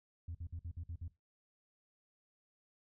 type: tone bursts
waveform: sine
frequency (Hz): 84.4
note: E2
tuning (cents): +41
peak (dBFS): -39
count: 7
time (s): 0.28-1.08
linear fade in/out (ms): 5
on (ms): 68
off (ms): 54
effects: noise-tail reverb RT60 0.2 s tail -17 dB re dry + tanh soft clip ceiling -38 dBFS